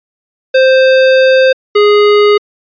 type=tone pair in turn; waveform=square; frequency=523.3 / 414.7 Hz; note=C5 / G#4; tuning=0 / -3 cents; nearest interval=major third; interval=403 cents; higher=first; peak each=-5 dBFS; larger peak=neither; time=0.54-1.53 / 1.75-2.38 s; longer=first; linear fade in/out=10 ms; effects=resampled to 11025 Hz